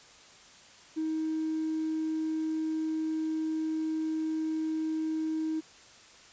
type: tone with hard clipping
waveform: sine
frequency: 316 Hz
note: D#4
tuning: 27 cents sharp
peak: -29 dBFS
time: 0.96-5.61 s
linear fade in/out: 20 ms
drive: 1 dB
effects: white hiss -54 dBFS RMS until 6.32 s + resampled to 16000 Hz